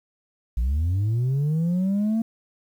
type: linear sweep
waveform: sine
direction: up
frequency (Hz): 54.5 to 228.7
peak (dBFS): -17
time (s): 0.57-2.22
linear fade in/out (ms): 5
effects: tanh soft clip ceiling -19 dBFS + 9-bit

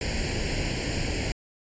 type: noise with comb filter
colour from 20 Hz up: pink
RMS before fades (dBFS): -28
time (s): 0.01-1.32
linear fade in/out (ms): 2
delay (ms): 0.41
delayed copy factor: +0.85
effects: resampled to 16000 Hz

